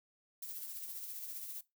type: noise with tremolo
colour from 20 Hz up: violet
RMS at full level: -43 dBFS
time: 0.42-1.61 s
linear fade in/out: 5 ms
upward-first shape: sine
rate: 15 Hz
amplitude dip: 40%
effects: noise-tail reverb RT60 0.2 s tail -19 dB re dry